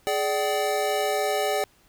square tone cluster, 419.6 / 587 / 764 Hz, G#4 / D5 / G5, +18 / -1 / -45 cents, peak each -28 dBFS, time 0.07-1.64 s, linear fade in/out 0 ms, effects pink hiss -60 dBFS RMS until 1.88 s

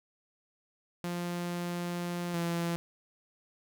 sawtooth tone pair in turn, 174.61 / 170.13 Hz, F3 / F3, 0 / -45 cents, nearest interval unison, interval 45 cents, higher first, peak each -29 / -26 dBFS, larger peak second, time 1.04-2.34 / 2.34-2.76 s, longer first, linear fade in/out 0 ms, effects none

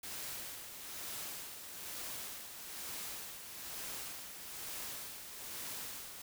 white noise with tremolo, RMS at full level -43 dBFS, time 0.03-6.22 s, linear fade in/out 5 ms, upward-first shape sine, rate 1.1 Hz, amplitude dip 50%, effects none

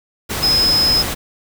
sine tone in noise, 5100 Hz, D#8, 42 cents sharp, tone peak -12 dBFS, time 0.42-1.03 s, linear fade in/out 20 ms, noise pink, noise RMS -22 dBFS, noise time 0.29-1.15 s, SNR +7 dB, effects none

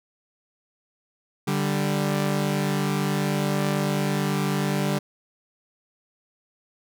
sawtooth tone pair together, 146.83 / 196 Hz, D3 / G3, 0 / 0 cents, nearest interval perfect fourth, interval 500 cents, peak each -21 dBFS, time 1.47-4.99 s, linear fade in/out 10 ms, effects none

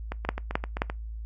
two click trains, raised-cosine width 0.5 ms, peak -17 / -9 dBFS, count 7 / 3, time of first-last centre 0.12-0.899 / 0.29-0.819 s, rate 7.7 / 3.78 Hz, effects noise-tail reverb RT60 0.2 s tail -23 dB re dry + added 55 Hz sine -34 dBFS peak until 1.25 s

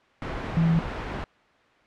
sine tone in noise, 164.81 Hz, E3, in tune, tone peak -18 dBFS, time 0.57-0.79 s, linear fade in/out 0 ms, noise pink, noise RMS -31 dBFS, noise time 0.22-1.24 s, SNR +10 dB, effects white hiss -58 dBFS RMS until 1.86 s + low-pass 2000 Hz 12 dB/octave

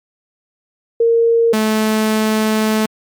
sine / sawtooth tone pair in turn, 462 / 217.2 Hz, A#4 / A3, -16 / -22 cents, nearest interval octave + minor second, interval 1306 cents, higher first, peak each -9 dBFS, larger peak neither, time 1-1.53 / 1.53-2.86 s, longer second, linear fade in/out 5 ms, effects MP3 96 kbps

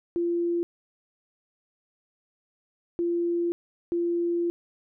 sine tone bursts at uneven times, 343.8 Hz, F4, 27 cents flat, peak -23 dBFS, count 3, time 0.16-0.63 / 2.99-3.52 / 3.92-4.5 s, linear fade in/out 0 ms, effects none

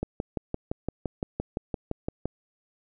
click train, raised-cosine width 2 ms, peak -15 dBFS, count 14, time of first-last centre 0.03-2.256 s, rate 5.84 Hz, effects none

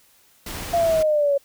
pink noise, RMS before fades -32 dBFS, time 0.46-1.03 s, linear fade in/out 5 ms
sine exponential sweep, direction down, 692 to 554.4 Hz, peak -16 dBFS, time 0.73-1.38 s, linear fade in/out 10 ms
effects white hiss -57 dBFS RMS until 1.44 s

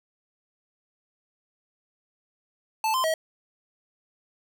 square tone with pitch steps, 878 / 1038 / 639 Hz, A5 / C6 / D#5, -4 / -14 / +46 cents, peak -23 dBFS, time 2.84-3.14 s, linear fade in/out 2 ms, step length 100 ms, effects none

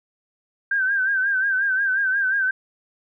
sine tone with vibrato, 1568 Hz, G6, in tune, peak -18 dBFS, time 0.71-2.51 s, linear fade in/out 5 ms, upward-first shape sine, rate 5.6 Hz, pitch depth 69 cents each way, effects none

